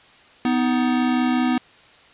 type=tone pair together; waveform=square; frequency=249.1 / 314.3 Hz; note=B3 / D#4; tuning=+15 / +18 cents; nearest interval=major third; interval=403 cents; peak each=-19 / -25 dBFS; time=0.45-1.58 s; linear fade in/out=2 ms; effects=white hiss -50 dBFS RMS until 2.13 s + resampled to 8000 Hz